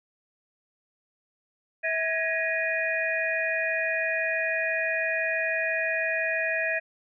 sine tone cluster, 649 / 1665 / 1891 / 2462 Hz, E5 / G#6 / A#6 / D#7, -27 / +4 / +24 / -19 cents, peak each -30 dBFS, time 1.83-6.8 s, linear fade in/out 20 ms, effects none

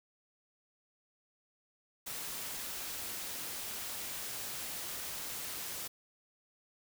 white noise, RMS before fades -41 dBFS, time 2.06-5.88 s, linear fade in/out 10 ms, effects none

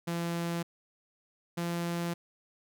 sawtooth tone pair in turn, 170 / 171.28 Hz, F3 / F3, -46 / -33 cents, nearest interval unison, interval 13 cents, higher second, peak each -27 dBFS, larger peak neither, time 0.07-0.63 / 1.57-2.14 s, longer second, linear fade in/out 10 ms, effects none

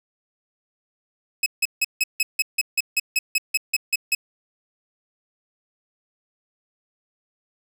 sawtooth tone bursts, 2566 Hz, E7, 47 cents flat, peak -14 dBFS, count 15, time 1.43-4.15 s, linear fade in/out 5 ms, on 32 ms, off 160 ms, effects none

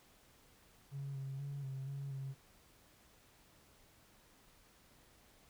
triangle tone with pitch steps, 138.9 / 135.5 / 140.9 / 134 / 139 / 135.3 Hz, C#3 / C#3 / C#3 / C3 / C#3 / C#3, +4 / -39 / +29 / +42 / +5 / -42 cents, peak -37 dBFS, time 0.91-2.35 s, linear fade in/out 50 ms, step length 240 ms, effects tanh soft clip ceiling -37 dBFS + pink hiss -66 dBFS RMS until 5.49 s

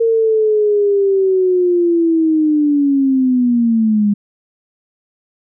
sine linear sweep, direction down, 460 to 202.3 Hz, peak -10 dBFS, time 0-4.14 s, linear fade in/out 10 ms, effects none

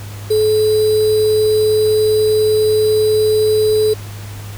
sine tone with sample-and-hold, 430.2 Hz, A4, 39 cents flat, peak -10 dBFS, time 0.3-3.94 s, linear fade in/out 10 ms, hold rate 4410 Hz, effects added 102 Hz sine -27 dBFS peak until 4.57 s + pink hiss -36 dBFS RMS until 4.57 s

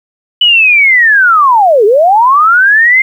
sine linear two-way sweep, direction down then up, 2989 to 391.4 to 2124 Hz, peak -3 dBFS, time 0.41-3.02 s, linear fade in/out 5 ms, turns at 1.85 s, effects 7-bit

